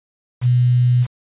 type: tone with quantisation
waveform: sine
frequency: 123.47 Hz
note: B2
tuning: in tune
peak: -11 dBFS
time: 0.41-1.07 s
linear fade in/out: 50 ms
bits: 6
effects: resampled to 8000 Hz

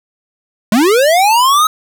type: linear sweep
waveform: square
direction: up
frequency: 197 to 1290 Hz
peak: -8 dBFS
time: 0.72-1.67 s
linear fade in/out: 2 ms
effects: none

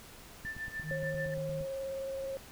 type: tone with tremolo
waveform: sine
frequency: 1772 Hz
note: A6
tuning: 12 cents sharp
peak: -35 dBFS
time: 0.45-1.34 s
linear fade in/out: 2 ms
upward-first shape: sine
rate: 6.8 Hz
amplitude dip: 80%
type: click train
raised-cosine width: 5 ms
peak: -33 dBFS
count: 11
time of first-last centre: 0.45-1.61 s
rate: 8.62 Hz
type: tone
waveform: sine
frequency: 155.56 Hz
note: D#3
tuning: in tune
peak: -37 dBFS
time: 0.82-1.66 s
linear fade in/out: 50 ms
type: tone with vibrato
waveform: sine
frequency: 540 Hz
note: C#5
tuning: 45 cents flat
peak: -35 dBFS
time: 0.91-2.37 s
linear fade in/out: 0 ms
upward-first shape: sine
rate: 19 Hz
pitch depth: 14 cents each way
effects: pink hiss -52 dBFS RMS until 2.51 s

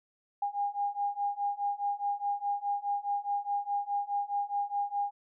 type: beating tone pair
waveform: sine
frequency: 809 / 813.8 Hz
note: G#5 / G#5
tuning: -46 / -35 cents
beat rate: 4.8 Hz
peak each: -33 / -32 dBFS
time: 0.42-5.11 s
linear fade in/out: 5 ms
effects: none

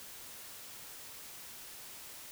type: silence
effects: white hiss -49 dBFS RMS until 2.31 s

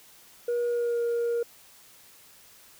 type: tone with pitch glide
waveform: sine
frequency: 479 to 471 Hz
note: A#4 to A#4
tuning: +47 to +18 cents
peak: -22 dBFS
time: 0.48-1.43 s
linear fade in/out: 5 ms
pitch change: -29 cents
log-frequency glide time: 0.67-1.02 s
effects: tanh soft clip ceiling -23 dBFS + white hiss -54 dBFS RMS until 2.79 s

